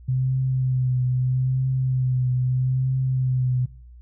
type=tone with vibrato; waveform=sine; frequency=128.6 Hz; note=C3; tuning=30 cents flat; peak=-19 dBFS; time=0.08-3.66 s; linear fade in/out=10 ms; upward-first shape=triangle; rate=0.78 Hz; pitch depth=37 cents each way; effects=noise-tail reverb RT60 0.5 s tail -21 dB re dry + added 60 Hz sine -42 dBFS peak until 4.01 s